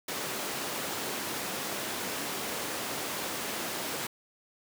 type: high-pass noise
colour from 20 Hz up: pink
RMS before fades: -35 dBFS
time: 0.08-4.07 s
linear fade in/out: 5 ms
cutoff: 240 Hz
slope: 12 dB/octave
effects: none